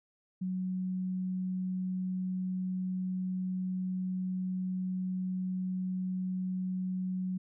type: tone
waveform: sine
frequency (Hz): 185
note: F#3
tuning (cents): 0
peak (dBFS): -31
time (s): 0.41-7.38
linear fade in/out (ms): 10
effects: none